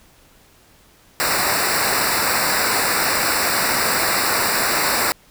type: noise with comb filter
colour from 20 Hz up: pink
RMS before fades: -19 dBFS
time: 1.2-5.12 s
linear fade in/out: 0 ms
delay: 0.31 ms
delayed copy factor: -0.95
effects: pink hiss -52 dBFS RMS until 5.3 s